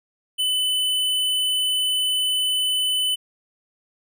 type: tone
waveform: square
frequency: 3010 Hz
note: F#7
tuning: 29 cents sharp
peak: -20 dBFS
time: 0.38-3.16 s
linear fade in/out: 20 ms
effects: none